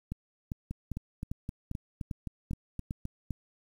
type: two click trains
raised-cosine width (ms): 5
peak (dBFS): -23 / -22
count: 10 / 9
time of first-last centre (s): 0.71-3.054 / 0.12-3.307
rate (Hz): 3.84 / 2.51
effects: 9-bit